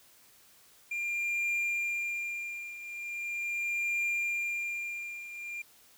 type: tone with tremolo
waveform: triangle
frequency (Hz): 2395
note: D7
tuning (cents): +33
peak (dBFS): -26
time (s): 0.91-5.62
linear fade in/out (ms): 5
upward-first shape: triangle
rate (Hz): 0.4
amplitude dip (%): 80
effects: white hiss -60 dBFS RMS until 5.97 s